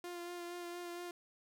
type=tone with vibrato; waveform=sawtooth; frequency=349.2 Hz; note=F4; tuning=in tune; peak=-39 dBFS; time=0.04-1.11 s; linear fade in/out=2 ms; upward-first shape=sine; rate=4.3 Hz; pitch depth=18 cents each way; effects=none